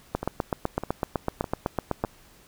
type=two click trains; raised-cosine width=1 ms; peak=-16 / -10 dBFS; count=4 / 16; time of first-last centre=0.23-2.048 / 0.15-2.039 s; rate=1.65 / 7.94 Hz; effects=pink hiss -55 dBFS RMS until 2.47 s